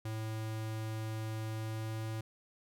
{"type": "tone with pitch glide", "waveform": "square", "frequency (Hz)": [110, 110.64], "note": ["A2", "A2"], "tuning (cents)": [0, 10], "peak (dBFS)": -37, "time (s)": [0.05, 2.21], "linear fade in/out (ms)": 5, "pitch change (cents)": 10, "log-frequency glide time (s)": [1.47, 2.05], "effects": []}